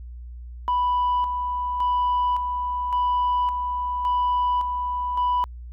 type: tone with tremolo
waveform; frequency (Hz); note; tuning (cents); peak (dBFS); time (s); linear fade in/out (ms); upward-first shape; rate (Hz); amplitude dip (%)
sine; 987.8; B5; 0; -17; 0.68-5.44; 0; square; 0.89; 50
effects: tanh soft clip ceiling -17 dBFS + added 60 Hz sine -35 dBFS peak until 5.72 s